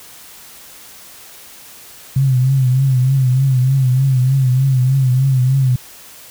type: tone with vibrato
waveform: sine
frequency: 131 Hz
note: C3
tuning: 2 cents sharp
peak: -10 dBFS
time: 2.16-5.76 s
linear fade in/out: 5 ms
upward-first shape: triangle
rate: 3.3 Hz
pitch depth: 89 cents each way
effects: white hiss -39 dBFS RMS until 6.3 s